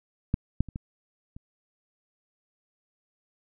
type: clicks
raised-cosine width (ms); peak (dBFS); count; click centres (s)
5; -11 / -10 / -28 / -21 / -30; 5; 0.341 / 0.606 / 0.687 / 0.759 / 1.365
effects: none